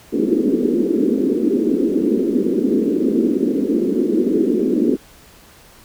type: band-pass noise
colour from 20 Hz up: pink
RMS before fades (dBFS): -17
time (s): 0.12-4.97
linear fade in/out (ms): 20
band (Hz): 220 to 420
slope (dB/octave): 48
effects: pink hiss -46 dBFS RMS until 5.84 s